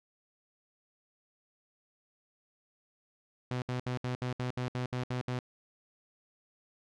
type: tone bursts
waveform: sawtooth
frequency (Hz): 125.3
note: B2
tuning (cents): +25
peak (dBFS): -28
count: 11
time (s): 3.51-5.39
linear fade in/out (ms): 2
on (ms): 110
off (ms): 67
effects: low-pass 5000 Hz 12 dB/octave